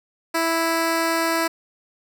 10% pulse tone, 329.6 Hz, E4, in tune, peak -11 dBFS, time 0.34-1.48 s, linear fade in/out 10 ms, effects none

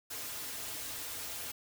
white noise with comb filter, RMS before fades -41 dBFS, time 0.1-1.52 s, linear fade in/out 10 ms, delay 5.3 ms, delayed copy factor -0.6, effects none

